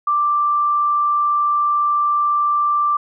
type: tone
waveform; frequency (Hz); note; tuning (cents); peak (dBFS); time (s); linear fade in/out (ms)
sine; 1177; D6; +3; -14; 0.07-2.97; 5
effects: none